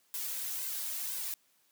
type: noise with flanger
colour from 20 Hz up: blue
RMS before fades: -37 dBFS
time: 0.14-1.34 s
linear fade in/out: 0 ms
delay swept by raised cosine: 1.9 to 3.2 ms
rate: 2 Hz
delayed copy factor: +0.9
effects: white hiss -70 dBFS RMS until 1.71 s + high-pass 150 Hz 12 dB/octave